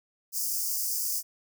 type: high-pass noise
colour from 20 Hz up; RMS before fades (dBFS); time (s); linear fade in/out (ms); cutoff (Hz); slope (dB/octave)
white; -30; 0.32-1.23; 50; 4800; 96
effects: none